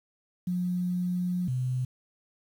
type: tone pair in turn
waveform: sine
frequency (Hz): 179.3 / 127.09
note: F3 / C3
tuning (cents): +46 / -50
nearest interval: tritone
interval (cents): 596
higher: first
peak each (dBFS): -26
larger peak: neither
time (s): 0.47-1.48 / 1.48-1.85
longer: first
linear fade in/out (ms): 5
effects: 9-bit